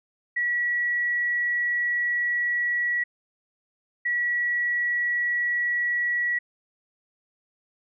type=tone pair in turn; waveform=sine; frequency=1932 / 1932 Hz; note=B6 / B6; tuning=-39 / -39 cents; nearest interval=unison; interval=0 cents; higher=neither; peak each=-22 dBFS; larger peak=neither; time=0.36-3.04 / 4.05-6.39 s; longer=first; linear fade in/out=10 ms; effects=none